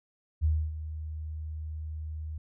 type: tone with ADSR envelope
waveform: sine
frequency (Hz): 77.78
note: D#2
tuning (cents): 0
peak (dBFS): -21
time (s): 0.41-2.38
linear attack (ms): 35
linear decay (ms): 270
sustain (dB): -13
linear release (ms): 4
effects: none